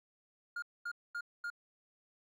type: tone bursts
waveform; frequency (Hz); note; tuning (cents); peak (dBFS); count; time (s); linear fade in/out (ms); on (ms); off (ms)
triangle; 1416; F6; +23; -35; 4; 0.56-1.502; 5; 63; 230
effects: none